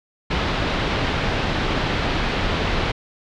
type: low-pass noise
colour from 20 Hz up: pink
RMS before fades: -22 dBFS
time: 0.3-2.92 s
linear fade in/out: 10 ms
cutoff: 4000 Hz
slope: 24 dB/octave
effects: none